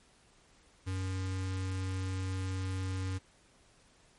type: tone with notch filter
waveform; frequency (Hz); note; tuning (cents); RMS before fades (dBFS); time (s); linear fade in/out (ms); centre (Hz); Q
square; 94.1; F#2; +30; -35; 0.86-3.19; 20; 660; 1.4
effects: pink hiss -64 dBFS RMS until 4.18 s + MP3 48 kbps